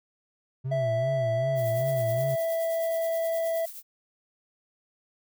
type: tone with vibrato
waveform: triangle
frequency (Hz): 126.3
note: B2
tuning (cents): +39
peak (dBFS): -26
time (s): 0.64-2.36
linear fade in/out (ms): 20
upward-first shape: sine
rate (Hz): 2.6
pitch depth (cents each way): 160
type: tone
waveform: triangle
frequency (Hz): 659.3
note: E5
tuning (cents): 0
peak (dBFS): -23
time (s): 0.71-3.66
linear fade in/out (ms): 10
type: noise with tremolo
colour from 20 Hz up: violet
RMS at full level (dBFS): -39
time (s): 1.55-3.83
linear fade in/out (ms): 50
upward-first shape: triangle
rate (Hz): 9.5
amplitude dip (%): 60
effects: none